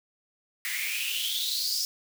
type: noise with high-pass filter sweep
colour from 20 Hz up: white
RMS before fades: -30 dBFS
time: 0.65-1.85 s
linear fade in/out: 0 ms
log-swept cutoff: 1900 to 5300 Hz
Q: 8.1
effects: none